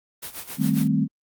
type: noise with tremolo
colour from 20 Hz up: white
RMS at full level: -33 dBFS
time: 0.22-0.88 s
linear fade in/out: 10 ms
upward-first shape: sine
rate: 7.4 Hz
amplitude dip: 80%
type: chord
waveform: sine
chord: A half-diminished seventh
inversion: second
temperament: equal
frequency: 155.56 / 196 / 220 / 261.6 Hz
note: Eb3 / G3 / A3 / C4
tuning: 0 / 0 / 0 / 0 cents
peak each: -24 dBFS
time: 0.57-1.08 s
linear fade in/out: 50 ms
effects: Opus 32 kbps